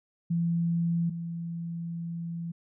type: tone pair in turn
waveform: sine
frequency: 169.1 / 168.49 Hz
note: E3 / E3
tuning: +44 / +38 cents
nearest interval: unison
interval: 6 cents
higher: first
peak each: -24 / -32 dBFS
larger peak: first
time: 0.3-1.1 / 1.1-2.52 s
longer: second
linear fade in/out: 10 ms
effects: none